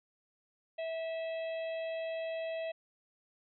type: harmonic tone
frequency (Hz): 652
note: E5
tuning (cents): -19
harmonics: 1 / 3 / 4 / 5 / 6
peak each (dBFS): -35 / -50 / -48 / -54 / -59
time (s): 0.78-2.72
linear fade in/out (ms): 10
effects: none